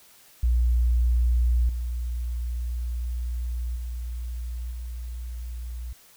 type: tone with level steps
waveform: sine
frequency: 59.9 Hz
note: A#1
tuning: 48 cents sharp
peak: -18 / -26 / -29 / -31 dBFS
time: 0.43-5.93 s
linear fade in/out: 5 ms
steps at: 1.69 / 3.76 / 4.71 s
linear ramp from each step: 2 ms
effects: white hiss -54 dBFS RMS until 6.16 s